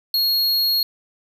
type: tone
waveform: square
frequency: 4300 Hz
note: C8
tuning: 47 cents sharp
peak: -17 dBFS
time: 0.14-0.83 s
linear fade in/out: 2 ms
effects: none